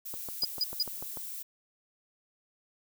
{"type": "noise", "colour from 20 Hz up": "violet", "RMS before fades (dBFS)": -40, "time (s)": [0.05, 1.43], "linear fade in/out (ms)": 10}
{"type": "click train", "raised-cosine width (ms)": 1, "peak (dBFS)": -28, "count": 8, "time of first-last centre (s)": [0.14, 1.172], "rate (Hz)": 6.78}
{"type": "tone bursts", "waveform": "triangle", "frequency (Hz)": 4923, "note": "D#8", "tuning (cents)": -19, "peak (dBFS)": -24, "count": 3, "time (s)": [0.42, 0.827], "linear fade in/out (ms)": 2, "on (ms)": 29, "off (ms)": 160}
{"effects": []}